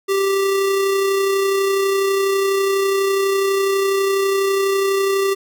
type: tone with amplitude modulation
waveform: square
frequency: 391.5 Hz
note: G4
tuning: 2 cents flat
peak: -15 dBFS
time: 0.08-5.35 s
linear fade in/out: 20 ms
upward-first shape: sine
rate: 32.1 Hz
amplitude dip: 25%
effects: none